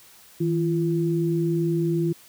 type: tone pair together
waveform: sine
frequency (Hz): 160.93 / 341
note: E3 / F4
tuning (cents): -41 / -41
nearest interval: octave + minor second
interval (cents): 1300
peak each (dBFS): -23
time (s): 0.4-2.13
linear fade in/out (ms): 10
effects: white hiss -51 dBFS RMS until 2.28 s